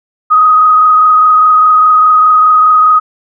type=tone with frequency modulation; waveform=sine; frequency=1254 Hz; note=D#6; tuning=13 cents sharp; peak=-3 dBFS; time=0.3-3 s; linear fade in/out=20 ms; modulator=24.9 Hz; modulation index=0.74; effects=none